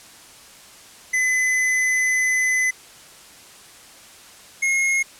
square tone pair in turn, 2020 / 2157 Hz, B6 / C#7, +39 / -48 cents, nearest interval minor second, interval 113 cents, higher second, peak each -18 dBFS, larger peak neither, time 1.13-2.71 / 4.62-5.03 s, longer first, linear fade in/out 10 ms, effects white hiss -45 dBFS RMS until 5.19 s + low-pass 10000 Hz 12 dB/octave

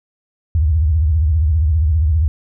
sine tone with vibrato, 77.78 Hz, D#2, in tune, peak -11 dBFS, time 0.55-2.28 s, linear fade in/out 0 ms, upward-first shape triangle, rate 15 Hz, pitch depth 240 cents each way, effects none

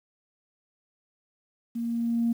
sine tone with level ramp, 233.1 Hz, A#3, in tune, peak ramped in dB -28 to -20 dBFS, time 1.75-2.33 s, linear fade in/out 10 ms, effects tanh soft clip ceiling -17 dBFS + 9-bit

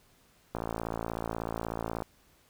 click train, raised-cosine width 1 ms, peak -19 dBFS, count 84, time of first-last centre 0.55-2.022 s, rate 56.4 Hz, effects pink hiss -64 dBFS RMS until 2.49 s

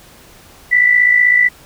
sine tone with amplitude modulation, 1975.5 Hz, B6, in tune, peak -5 dBFS, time 0.71-1.49 s, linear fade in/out 20 ms, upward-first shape sine, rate 55.9 Hz, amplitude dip 60%, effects pink hiss -43 dBFS RMS until 1.65 s

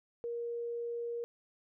sine tone, 471.2 Hz, A#4, 19 cents sharp, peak -35 dBFS, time 0.24-1.24 s, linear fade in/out 0 ms, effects none

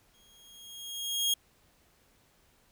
sawtooth tone with exponential growth, 3264 Hz, G#7, 31 cents flat, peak -21 dBFS, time 0.14-1.34 s, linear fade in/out 5 ms, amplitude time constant 260 ms, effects pink hiss -66 dBFS RMS until 2.71 s

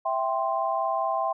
sine chord, C major, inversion first, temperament equal, 659.3 / 784 / 1046.5 Hz, E5 / G5 / C6, 0 / 0 / 0 cents, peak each -28 dBFS, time 0.05-1.33 s, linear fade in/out 10 ms, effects none

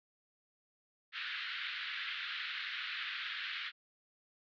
pink band-pass noise, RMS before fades -41 dBFS, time 1.12-3.72 s, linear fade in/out 50 ms, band 1400 to 4000 Hz, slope 48 dB/octave, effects none

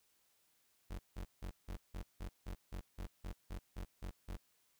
35% pulse tone bursts, 45.99 Hz, F#1, 10 cents flat, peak -40 dBFS, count 14, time 0.9-4.37 s, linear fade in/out 10 ms, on 90 ms, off 170 ms, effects white hiss -75 dBFS RMS until 4.79 s

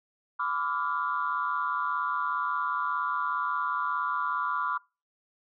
sine tone cluster, 1002 / 1164 / 1309 / 1406 Hz, B5 / D6 / E6 / F6, +25 / -16 / -13 / +11 cents, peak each -32 / -30 / -37 / -32 dBFS, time 0.39-4.78 s, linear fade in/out 10 ms, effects noise-tail reverb RT60 0.3 s tail -25 dB re dry + tanh soft clip ceiling -17 dBFS

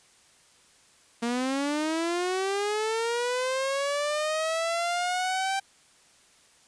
sawtooth linear sweep, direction up, 231 to 784 Hz, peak -22 dBFS, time 1.22-5.6 s, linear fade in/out 10 ms, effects white hiss -59 dBFS RMS until 6.67 s + resampled to 22050 Hz

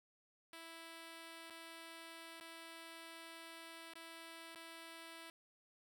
5% pulse tone with dropouts, 329.6 Hz, E4, in tune, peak -40 dBFS, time 0.53-5.3 s, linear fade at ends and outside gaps 1 ms, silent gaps 1.499-1.504 / 2.4-2.408 / 3.936-3.955 / 4.548-4.557 s, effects none

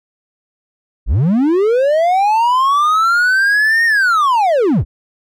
triangle linear two-way sweep, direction up then down, 34.65 to 1864.7 to 34.65 Hz, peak -8 dBFS, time 1.06-4.85 s, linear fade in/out 50 ms, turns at 3.85 s, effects none

